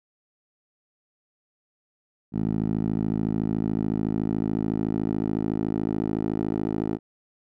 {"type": "tone with band-pass filter sweep", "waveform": "10% pulse", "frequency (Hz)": 53.8, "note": "A1", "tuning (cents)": -38, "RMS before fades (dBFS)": -26, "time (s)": [2.32, 6.99], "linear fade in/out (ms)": 50, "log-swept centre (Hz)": [210, 340], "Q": 1.5, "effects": []}